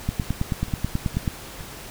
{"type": "two click trains", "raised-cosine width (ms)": 5, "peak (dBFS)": [-10, -24], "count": [12, 4], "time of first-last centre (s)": [[0.09, 1.278], [0.22, 1.609]], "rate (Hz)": [9.26, 2.16], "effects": ["pink hiss -39 dBFS RMS until 1.9 s"]}